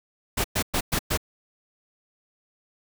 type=noise bursts; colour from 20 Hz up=pink; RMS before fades=-24 dBFS; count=5; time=0.37-1.175 s; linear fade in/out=10 ms; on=73 ms; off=110 ms; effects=none